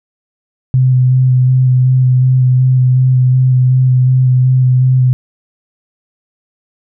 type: tone with vibrato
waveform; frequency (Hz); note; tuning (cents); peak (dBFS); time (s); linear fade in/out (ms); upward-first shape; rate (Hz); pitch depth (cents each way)
sine; 128.1; C3; -36; -6; 0.74-5.13; 0; square; 2.7; 13
effects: none